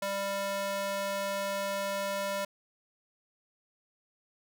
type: tone with high-pass filter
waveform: square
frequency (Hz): 197.9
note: G3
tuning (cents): +17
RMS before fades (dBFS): -33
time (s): 0.02-2.45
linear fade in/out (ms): 5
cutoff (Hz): 570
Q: 1.3
effects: none